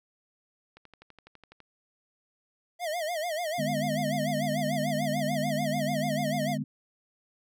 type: click train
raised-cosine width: 0.3 ms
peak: -34 dBFS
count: 11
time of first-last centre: 0.77-1.603 s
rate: 12 Hz
type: tone with vibrato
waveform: square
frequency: 657 Hz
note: E5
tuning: 6 cents flat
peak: -30 dBFS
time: 2.79-6.58 s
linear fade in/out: 50 ms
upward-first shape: sine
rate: 6.8 Hz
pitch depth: 150 cents each way
type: chord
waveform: sine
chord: G# diminished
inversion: second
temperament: just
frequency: 149.51 / 207.7 / 249.2 Hz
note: D3 / G#3 / B3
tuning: +31 / 0 / +16 cents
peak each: -33 dBFS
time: 3.58-6.64 s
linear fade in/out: 10 ms
effects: none